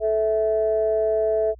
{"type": "tone pair together", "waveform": "sine", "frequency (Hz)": [435.5, 655], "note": ["A4", "E5"], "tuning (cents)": [-18, -11], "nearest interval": "perfect fifth", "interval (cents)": 707, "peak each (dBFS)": [-21, -20], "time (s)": [0, 1.55], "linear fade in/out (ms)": 50, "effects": ["tanh soft clip ceiling -10 dBFS", "added 60 Hz sine -43 dBFS peak until 1.59 s"]}